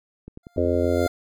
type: click train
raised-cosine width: 3 ms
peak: -25 dBFS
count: 7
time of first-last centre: 0.28-0.846 s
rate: 10.6 Hz
type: tone with exponential growth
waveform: 25% pulse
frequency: 698.5 Hz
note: F5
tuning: in tune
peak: -23 dBFS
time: 0.43-1.08 s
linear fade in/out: 5 ms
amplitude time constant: 140 ms
type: harmonic tone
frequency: 87.31 Hz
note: F2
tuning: in tune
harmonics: 1 / 3 / 4 / 5 / 6 / 7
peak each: -26 / -26 / -26 / -26 / -26 / -26 dBFS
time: 0.57-1.07 s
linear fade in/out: 5 ms
effects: none